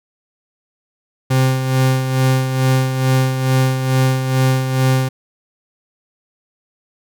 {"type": "tone with tremolo", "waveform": "40% pulse", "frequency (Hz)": 130.81, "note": "C3", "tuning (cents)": 0, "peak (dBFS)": -10, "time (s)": [1.3, 5.09], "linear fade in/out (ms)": 10, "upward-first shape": "sine", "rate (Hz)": 2.3, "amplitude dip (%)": 55, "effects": []}